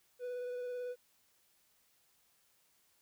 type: tone with vibrato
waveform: triangle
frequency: 493.9 Hz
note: B4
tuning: in tune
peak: -36 dBFS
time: 0.19-0.96 s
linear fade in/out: 50 ms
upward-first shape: sine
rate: 18 Hz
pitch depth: 15 cents each way
effects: white hiss -72 dBFS RMS until 3.01 s